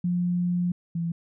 sine tone pair in turn, 176.8 / 168.28 Hz, F3 / E3, +22 / +36 cents, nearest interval minor second, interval 86 cents, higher first, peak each -22 / -25 dBFS, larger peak first, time 0.04-0.72 / 0.95-1.12 s, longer first, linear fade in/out 5 ms, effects none

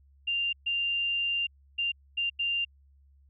sine tone bursts at uneven times, 2789 Hz, F7, 3 cents flat, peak -26 dBFS, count 5, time 0.27-0.53 / 0.66-1.47 / 1.78-1.92 / 2.17-2.3 / 2.39-2.65 s, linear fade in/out 10 ms, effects added 69 Hz sine -57 dBFS peak until 3.29 s

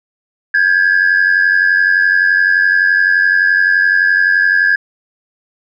sine tone pair together, 1602 / 1693.7 Hz, G6 / G#6, +37 / +34 cents, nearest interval minor second, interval 97 cents, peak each -10 / -10 dBFS, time 0.54-4.76 s, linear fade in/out 5 ms, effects tanh soft clip ceiling -4 dBFS

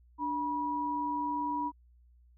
sine tone pair together, 293.7 / 969.2 Hz, D4 / B5, 0 / -33 cents, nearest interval octave + major sixth, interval 2067 cents, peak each -36 / -31 dBFS, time 0.18-1.72 s, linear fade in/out 50 ms, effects added 60 Hz sine -58 dBFS peak until 2.37 s

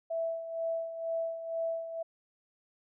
sine tone with tremolo, 659.3 Hz, E5, in tune, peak -29 dBFS, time 0.1-2.03 s, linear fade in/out 10 ms, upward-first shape sine, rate 2.1 Hz, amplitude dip 65%, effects none

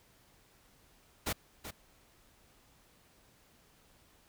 pink noise with echo, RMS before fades -34 dBFS, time 1.26-1.33 s, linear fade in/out 10 ms, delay 380 ms, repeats 1, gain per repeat -10 dB, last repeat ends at 1.71 s, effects pink hiss -65 dBFS RMS until 4.28 s

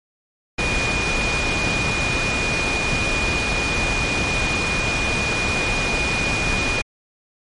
sine tone in noise, 2449 Hz, D#7, 28 cents flat, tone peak -22 dBFS, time 0.58-6.82 s, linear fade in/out 10 ms, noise pink, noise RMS -22 dBFS, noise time 0.58-6.82 s, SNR -3 dB, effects low-pass 6000 Hz 12 dB/octave + MP3 48 kbps

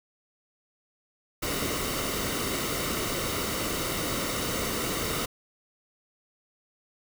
pink noise with comb filter, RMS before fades -30 dBFS, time 1.42-5.26 s, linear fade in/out 10 ms, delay 1.2 ms, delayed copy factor -0.55, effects none

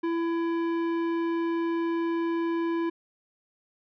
sine tone with tanh clipping, 334.4 Hz, E4, 25 cents sharp, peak -27 dBFS, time 0.03-2.9 s, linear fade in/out 10 ms, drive 14 dB, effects none

